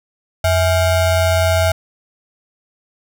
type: ring-modulated tone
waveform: square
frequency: 370 Hz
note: F#4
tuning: in tune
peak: -10 dBFS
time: 0.44-1.72 s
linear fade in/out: 5 ms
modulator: 282 Hz
effects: none